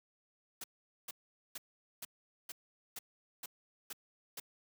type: noise bursts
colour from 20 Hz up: white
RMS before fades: -44 dBFS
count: 9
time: 0.61-4.4 s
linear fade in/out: 5 ms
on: 30 ms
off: 440 ms
effects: high-pass 150 Hz 12 dB/octave